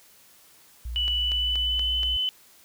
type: tone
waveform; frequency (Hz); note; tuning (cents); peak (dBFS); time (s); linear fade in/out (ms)
sine; 58.9; A#1; +19; -30; 0.85-2.17; 5
type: tone with pitch glide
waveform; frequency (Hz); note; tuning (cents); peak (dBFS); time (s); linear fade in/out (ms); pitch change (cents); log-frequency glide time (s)
sine; 2960 to 3022; F#7 to F#7; 0 to +36; -23; 0.96-2.29; 0; +36; 1.13-1.9
type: click train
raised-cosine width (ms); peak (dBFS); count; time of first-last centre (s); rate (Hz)
0.2; -20; 5; 1.08-2.032; 4.2
effects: white hiss -55 dBFS RMS until 2.64 s